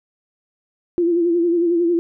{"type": "tone with vibrato", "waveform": "sine", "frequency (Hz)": 342.5, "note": "F4", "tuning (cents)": -34, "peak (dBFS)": -14, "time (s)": [0.98, 1.99], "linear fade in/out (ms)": 0, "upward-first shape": "sine", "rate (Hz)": 11, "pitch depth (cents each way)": 55, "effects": []}